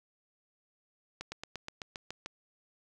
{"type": "slowing click train", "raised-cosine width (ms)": 0.2, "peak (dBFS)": -22, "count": 9, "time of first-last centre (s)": [1.21, 2.26], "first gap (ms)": 110, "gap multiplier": 1.05, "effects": []}